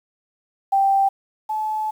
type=tone pair in turn; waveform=sine; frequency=784 / 863.2 Hz; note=G5 / A5; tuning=0 / -33 cents; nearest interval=major second; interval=167 cents; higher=second; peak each=-14 / -21 dBFS; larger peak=first; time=0.72-1.09 / 1.49-1.91 s; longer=second; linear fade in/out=10 ms; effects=8-bit